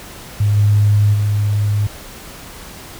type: tone with level steps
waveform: sine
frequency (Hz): 103.6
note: G#2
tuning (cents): -4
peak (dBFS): -11 / -9 / -13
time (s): 0.4-1.87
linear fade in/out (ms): 5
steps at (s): 0.56 / 1.13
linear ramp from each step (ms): 20
effects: pink hiss -35 dBFS RMS until 2.99 s